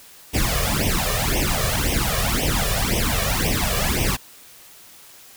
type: noise with flanger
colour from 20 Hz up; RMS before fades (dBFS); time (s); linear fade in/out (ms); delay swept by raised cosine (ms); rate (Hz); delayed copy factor
pink; -21; 0.33-4.17; 20; 0.34 to 1.74; 1.9; +1
effects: white hiss -46 dBFS RMS until 5.36 s